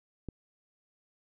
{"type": "click", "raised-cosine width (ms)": 3, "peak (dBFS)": -25, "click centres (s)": 0.287, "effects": []}